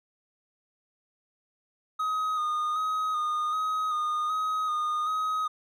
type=tone with vibrato; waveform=triangle; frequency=1244.5 Hz; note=D#6; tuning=in tune; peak=-24 dBFS; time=1.99-5.48 s; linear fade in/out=10 ms; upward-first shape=square; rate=1.3 Hz; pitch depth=26 cents each way; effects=none